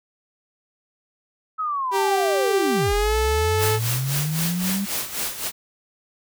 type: linear two-way sweep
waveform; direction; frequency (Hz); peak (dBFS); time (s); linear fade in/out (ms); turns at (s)
sine; down then up; 1298 to 39.99 to 202.1; -22; 1.58-4.86; 20; 2.94
type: tone with pitch glide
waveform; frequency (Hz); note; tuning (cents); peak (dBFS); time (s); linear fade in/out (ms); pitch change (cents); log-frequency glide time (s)
sawtooth; 392 to 435; G4 to A4; 0 to -20; -16; 1.91-3.8; 50; +180; 2.79-3.16
type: noise with tremolo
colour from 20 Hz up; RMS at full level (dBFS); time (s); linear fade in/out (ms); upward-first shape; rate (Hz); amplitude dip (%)
white; -25; 3.58-5.52; 50; sine; 3.8; 70
effects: none